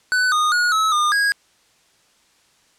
square tone with pitch steps, 1499 / 1231 / 1446 / 1293 / 1213 / 1644 Hz, F#6 / D#6 / F#6 / E6 / D#6 / G#6, +22 / -19 / -40 / -34 / -44 / -18 cents, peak -16 dBFS, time 0.12-1.32 s, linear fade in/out 0 ms, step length 200 ms, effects white hiss -58 dBFS RMS until 2.78 s + low-pass 8000 Hz 12 dB/octave

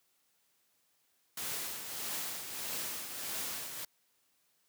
white noise with tremolo, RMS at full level -37 dBFS, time 1.37-3.85 s, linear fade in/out 5 ms, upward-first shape triangle, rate 1.6 Hz, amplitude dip 55%, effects white hiss -74 dBFS RMS until 4.68 s + high-pass 100 Hz 12 dB/octave

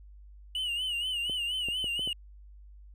triangle tone with vibrato, 2917 Hz, F#7, 25 cents flat, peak -28 dBFS, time 0.55-2.13 s, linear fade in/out 2 ms, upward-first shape sine, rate 4.2 Hz, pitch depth 89 cents each way
clicks, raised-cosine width 2 ms, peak -27 dBFS, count 5, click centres 1.297 / 1.686 / 1.843 / 1.994 / 2.075 s
effects added 50 Hz sine -48 dBFS peak until 2.94 s

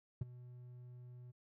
triangle tone with ADSR envelope, 123.47 Hz, B2, in tune, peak -30 dBFS, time 0.21-1.32 s, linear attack 6 ms, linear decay 19 ms, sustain -19 dB, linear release 19 ms, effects tanh soft clip ceiling -27 dBFS

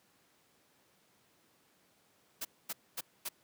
white noise bursts, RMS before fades -38 dBFS, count 4, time 2.41-3.29 s, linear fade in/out 10 ms, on 40 ms, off 240 ms, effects pink hiss -69 dBFS RMS until 3.43 s + high-pass 150 Hz 12 dB/octave

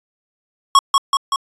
square tone with echo, 1100 Hz, C#6, 14 cents flat, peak -7 dBFS, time 0.75-0.79 s, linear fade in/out 2 ms, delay 190 ms, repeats 3, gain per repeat -3 dB, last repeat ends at 1.36 s, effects resampled to 22050 Hz

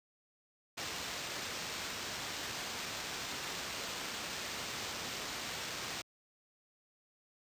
white noise with sample-and-hold, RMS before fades -41 dBFS, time 0.77-6.02 s, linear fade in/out 10 ms, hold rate 11025 Hz, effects high-pass 60 Hz 12 dB/octave + resampled to 32000 Hz

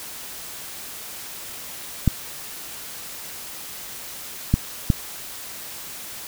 clicks, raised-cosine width 5 ms, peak -3 dBFS, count 3, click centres 2.077 / 4.54 / 4.902 s, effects white hiss -36 dBFS RMS until 6.27 s

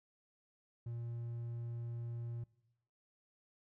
triangle tone, 117.8 Hz, A#2, 19 cents sharp, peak -38 dBFS, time 0.86-2.44 s, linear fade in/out 5 ms, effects noise-tail reverb RT60 0.9 s tail -22 dB re dry

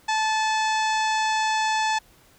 harmonic tone with a mistuned harmonic, 872 Hz, A5, 16 cents flat, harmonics 1 / 2 / 3 / 4 / 5 / 6 / 7 / 8 / 9, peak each -22 / -28 / -32 / -34 / -36 / -38 / -39 / -40 / -41 dBFS, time 0.08-1.99 s, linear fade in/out 10 ms, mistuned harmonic 3, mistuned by -30 cents, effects pink hiss -56 dBFS RMS until 2.38 s

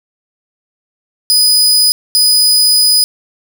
sawtooth tone bursts at uneven times, 4978 Hz, D#8, in tune, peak -4 dBFS, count 2, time 1.3-1.92 / 2.15-3.04 s, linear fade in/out 0 ms, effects none

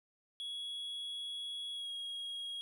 triangle tone with pitch glide, 3348 to 3290 Hz, G#7 to G#7, +13 to -17 cents, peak -38 dBFS, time 0.4-2.61 s, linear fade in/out 0 ms, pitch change -30 cents, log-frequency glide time 1.73-1.9 s, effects none

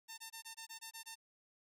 5% pulse tone bursts, 902 Hz, A5, 43 cents sharp, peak -35 dBFS, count 9, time 0.08-1.156 s, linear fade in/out 20 ms, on 100 ms, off 22 ms, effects none

